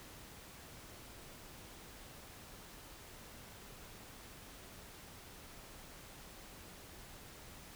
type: silence
effects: pink hiss -54 dBFS RMS until 7.75 s